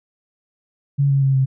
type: tone with pitch steps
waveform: sine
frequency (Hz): 140.5 / 137.93 / 135.4 / 132.92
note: C#3 / C#3 / C#3 / C3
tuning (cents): +24 / -8 / -40 / +28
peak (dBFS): -13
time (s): 0.98-1.46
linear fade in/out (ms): 20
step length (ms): 120
effects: none